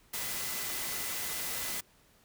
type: tone in noise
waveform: sine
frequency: 2012 Hz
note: B6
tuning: 32 cents sharp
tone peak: -47 dBFS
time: 0.13-1.81 s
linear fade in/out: 10 ms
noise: white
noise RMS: -36 dBFS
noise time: 0.13-1.81 s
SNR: -14 dB
effects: pink hiss -64 dBFS RMS until 2.24 s